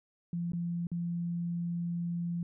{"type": "tone with dropouts", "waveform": "sine", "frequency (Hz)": 171.8, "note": "F3", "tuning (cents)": -28, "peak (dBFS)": -31, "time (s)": [0.33, 2.43], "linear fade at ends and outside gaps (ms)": 2, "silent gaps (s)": [[0.52, 0.533], [0.87, 0.916]], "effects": []}